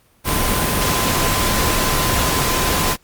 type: tone in noise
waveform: sine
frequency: 1026 Hz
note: C6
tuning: 34 cents flat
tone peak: -25 dBFS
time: 0.24-2.97 s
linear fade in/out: 50 ms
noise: pink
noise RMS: -18 dBFS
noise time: 0.24-2.97 s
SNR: -10 dB
effects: pink hiss -56 dBFS RMS until 3.03 s + Opus 32 kbps